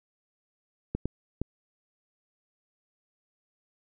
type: clicks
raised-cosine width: 3 ms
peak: -16 dBFS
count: 3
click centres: 0.95 / 1.056 / 1.416 s
effects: none